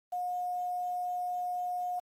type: tone with quantisation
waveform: sine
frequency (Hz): 719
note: F#5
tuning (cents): -50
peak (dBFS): -31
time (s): 0.12-2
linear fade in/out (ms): 10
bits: 9
effects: AAC 48 kbps